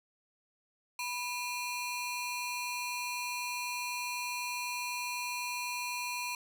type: ring-modulated tone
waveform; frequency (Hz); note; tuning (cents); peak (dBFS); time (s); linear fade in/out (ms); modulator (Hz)
sawtooth; 1700; G#6; +40; -28; 0.99-6.35; 2; 716
effects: none